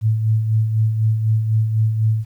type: tone with tremolo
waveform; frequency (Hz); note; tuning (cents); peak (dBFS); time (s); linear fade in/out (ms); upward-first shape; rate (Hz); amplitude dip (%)
sine; 110; A2; 0; -12; 0.01-2.25; 50; sine; 4; 50
effects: 9-bit